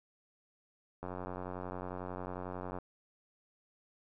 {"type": "click train", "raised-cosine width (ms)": 1, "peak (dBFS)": -27, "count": 161, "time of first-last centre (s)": [1.03, 2.786], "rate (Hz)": 91.1, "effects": []}